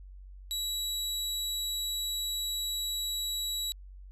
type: tone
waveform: sawtooth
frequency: 3900 Hz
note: B7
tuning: 23 cents flat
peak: -28 dBFS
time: 0.51-3.72 s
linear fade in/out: 0 ms
effects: added 47 Hz sine -45 dBFS peak until 4.11 s + resampled to 32000 Hz